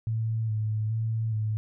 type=tone with vibrato; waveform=sine; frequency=110 Hz; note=A2; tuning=in tune; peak=-25 dBFS; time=0.07-1.57 s; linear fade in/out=0 ms; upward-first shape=square; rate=1.2 Hz; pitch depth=30 cents each way; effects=none